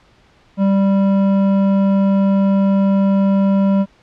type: tone with hard clipping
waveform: sine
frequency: 196 Hz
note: G3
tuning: in tune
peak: -13 dBFS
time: 0.57-3.86 s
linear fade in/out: 50 ms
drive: 10 dB
effects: pink hiss -52 dBFS RMS until 4.02 s + low-pass 4000 Hz 12 dB/octave